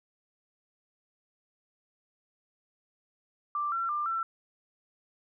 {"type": "tone with pitch steps", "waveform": "sine", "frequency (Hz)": [1178, 1356, 1192, 1343], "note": ["D6", "E6", "D6", "E6"], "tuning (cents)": [5, 49, 25, 32], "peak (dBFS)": -28, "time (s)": [3.55, 4.23], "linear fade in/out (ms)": 2, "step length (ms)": 170, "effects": []}